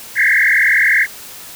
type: tone with frequency modulation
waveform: sine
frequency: 1880 Hz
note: A#6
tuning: 14 cents sharp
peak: -9 dBFS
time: 0.15-1.07 s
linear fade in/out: 50 ms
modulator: 40 Hz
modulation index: 7
effects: white hiss -34 dBFS RMS until 1.55 s